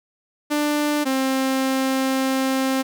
sawtooth tone pair in turn, 296.1 / 265 Hz, D4 / C4, +14 / +22 cents, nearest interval major second, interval 192 cents, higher first, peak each -15 dBFS, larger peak neither, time 0.5-1.05 / 1.05-2.83 s, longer second, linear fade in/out 20 ms, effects none

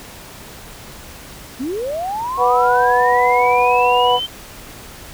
sine linear sweep, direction up, 232.3 to 3136 Hz, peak -20 dBFS, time 1.59-4.27 s, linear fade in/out 20 ms
harmonic tone, 246.3 Hz, B3, 5 cents flat, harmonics 2 / 3 / 4, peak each -17 / -16 / -15 dBFS, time 2.37-4.2 s, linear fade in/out 50 ms
effects pink hiss -37 dBFS RMS until 5.13 s

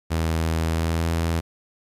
sawtooth tone with pitch glide, 81.2 to 82.81 Hz, E2 to E2, -26 to +8 cents, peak -17 dBFS, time 0.1-1.41 s, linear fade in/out 20 ms, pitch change +34 cents, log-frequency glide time 0.68-1.06 s, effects resampled to 32000 Hz + 9-bit

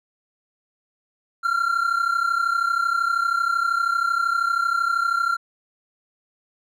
triangle tone pair together, 1367.2 / 1400 Hz, F6 / F6, -37 / +4 cents, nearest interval unison, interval 41 cents, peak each -19 / -22 dBFS, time 1.43-5.37 s, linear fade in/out 20 ms, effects none

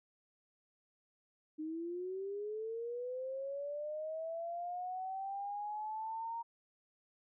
sine linear sweep, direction up, 305.1 to 932.3 Hz, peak -38 dBFS, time 1.58-6.43 s, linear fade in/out 20 ms, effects none

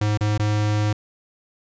square tone with dropouts, 105.4 Hz, G#2, 26 cents sharp, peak -19 dBFS, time 0.01-0.93 s, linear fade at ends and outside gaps 5 ms, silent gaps 0.175-0.208 / 0.378-0.395 s, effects resampled to 16000 Hz

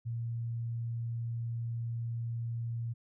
sine tone, 116.54 Hz, A#2, in tune, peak -33 dBFS, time 0.05-2.94 s, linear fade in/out 20 ms, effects none

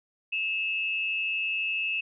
sine tone pair together, 2606 / 2794 Hz, E7 / F7, -20 / 0 cents, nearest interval minor second, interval 120 cents, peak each -27 / -34 dBFS, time 0.32-2.01 s, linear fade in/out 10 ms, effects none

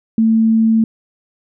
sine tone, 223.4 Hz, A3, 27 cents sharp, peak -9 dBFS, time 0.18-0.84 s, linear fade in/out 2 ms, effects none

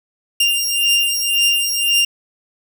sawtooth beating tone pair, 2794 / 2795.9 Hz, F7 / F7, 0 / +1 cents, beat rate 1.9 Hz, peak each -14 dBFS, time 0.4-2.05 s, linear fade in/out 5 ms, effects none

